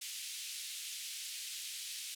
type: band-pass noise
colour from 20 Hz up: pink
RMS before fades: -44 dBFS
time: 0.01-2.15 s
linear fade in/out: 10 ms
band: 2700 to 12000 Hz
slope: 24 dB/octave
effects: none